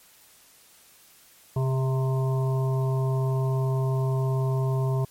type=harmonic tone with a mistuned harmonic; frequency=131.3 Hz; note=C3; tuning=6 cents sharp; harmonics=1 / 3 / 5 / 7 / 8; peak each=-22 / -32 / -36 / -39 / -40 dBFS; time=1.56-5.05 s; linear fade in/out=5 ms; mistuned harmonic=3; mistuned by=+27 cents; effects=white hiss -55 dBFS RMS until 5.1 s + MP3 64 kbps